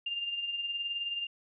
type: tone with tremolo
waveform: sine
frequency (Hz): 2800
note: F7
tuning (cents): +4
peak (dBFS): -30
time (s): 0.06-1.27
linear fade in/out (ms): 5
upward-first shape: sine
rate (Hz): 19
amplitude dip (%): 50
effects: none